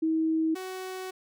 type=tone pair in turn; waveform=sine / sawtooth; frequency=320.1 / 373.8 Hz; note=D#4 / F#4; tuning=+49 / +18 cents; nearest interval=minor third; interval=269 cents; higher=second; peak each=-23 / -31 dBFS; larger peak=first; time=0.02-0.55 / 0.55-1.11 s; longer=second; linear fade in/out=10 ms; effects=none